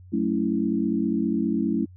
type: chord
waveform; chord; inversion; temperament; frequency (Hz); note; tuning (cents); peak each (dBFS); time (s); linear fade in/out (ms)
sine; F# minor seventh; none; equal with one note detuned; 185 / 220 / 279.8 / 329.6; F#3 / A3 / C#4 / E4; 0 / 0 / +16 / 0; -29 / -25 / -27 / -27; 0.12-1.86; 20
effects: added 91 Hz sine -44 dBFS peak until 1.96 s